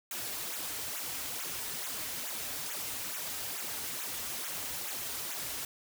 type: noise with flanger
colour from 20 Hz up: white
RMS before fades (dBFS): -38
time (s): 0.11-5.65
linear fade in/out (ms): 2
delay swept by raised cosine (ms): 0.2 to 6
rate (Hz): 2.3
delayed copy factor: -0.9
effects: none